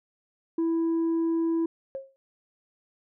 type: tone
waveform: sine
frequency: 330 Hz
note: E4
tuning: 2 cents sharp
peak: -20 dBFS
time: 0.58-1.66 s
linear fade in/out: 5 ms
type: tone with exponential decay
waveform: sine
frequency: 539 Hz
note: C#5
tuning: 49 cents flat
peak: -28 dBFS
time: 1.95-2.16 s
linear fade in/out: 0 ms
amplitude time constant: 44 ms
effects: tanh soft clip ceiling -22 dBFS